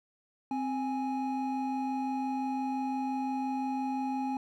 triangle tone pair together, 261.6 / 830.6 Hz, C4 / G#5, 0 / 0 cents, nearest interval octave + minor sixth, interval 2000 cents, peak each -30 / -32 dBFS, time 0.51-4.37 s, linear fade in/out 2 ms, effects none

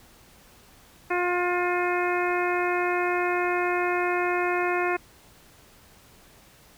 harmonic tone with a mistuned harmonic, 355.3 Hz, F4, 30 cents sharp, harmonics 1 / 2 / 3 / 4 / 5 / 6 / 7, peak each -26 / -29 / -31 / -32 / -33 / -34 / -34 dBFS, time 1.1-4.97 s, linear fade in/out 10 ms, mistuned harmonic 7, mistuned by +19 cents, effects pink hiss -54 dBFS RMS until 6.77 s

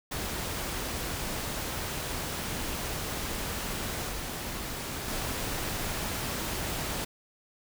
pink noise with level steps, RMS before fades -34 / -36 / -33 dBFS, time 0.11-7.05 s, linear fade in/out 10 ms, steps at 4.09 / 5.08 s, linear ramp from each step 2 ms, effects none

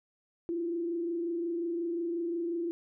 sine tone with frequency modulation, 340 Hz, F4, 46 cents flat, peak -30 dBFS, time 0.49-2.71 s, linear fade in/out 0 ms, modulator 25.6 Hz, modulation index 0.47, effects none

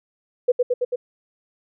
sine tone with echo, 493.9 Hz, B4, in tune, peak -12 dBFS, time 0.48-0.52 s, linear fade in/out 10 ms, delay 110 ms, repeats 4, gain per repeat -2 dB, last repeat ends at 0.96 s, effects none

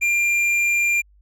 sine tone with tanh clipping, 2389 Hz, D7, 29 cents sharp, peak -18 dBFS, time 0.01-1.02 s, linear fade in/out 20 ms, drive 9 dB, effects added 50 Hz sine -51 dBFS peak until 1.21 s

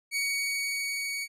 sawtooth tone with level ramp, 2244 Hz, C#7, 21 cents sharp, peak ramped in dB -23 to -28 dBFS, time 0.11-1.28 s, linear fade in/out 50 ms, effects resampled to 32000 Hz

